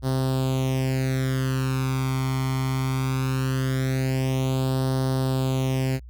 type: tone with flanger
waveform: sawtooth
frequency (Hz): 131.5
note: C3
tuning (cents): +9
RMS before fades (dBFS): -24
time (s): 0.02-6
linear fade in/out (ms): 50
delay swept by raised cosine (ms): 0.21 to 0.92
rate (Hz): 0.2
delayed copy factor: +0.8
effects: added 60 Hz sine -39 dBFS peak until 6.09 s